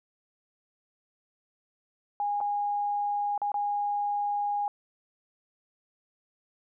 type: tone with dropouts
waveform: sine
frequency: 820 Hz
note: G#5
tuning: 22 cents flat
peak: -26 dBFS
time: 2.2-4.68 s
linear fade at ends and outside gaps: 1 ms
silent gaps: 2.404-2.411 / 3.378-3.417 / 3.518-3.542 s
effects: none